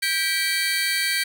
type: tone cluster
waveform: 30% pulse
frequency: 1586 / 1952 / 2322 / 4457 Hz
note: G6 / B6 / D7 / C#8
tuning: +20 / -21 / -20 / +9 cents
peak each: -24 dBFS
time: 0.02-1.24 s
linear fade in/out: 10 ms
effects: none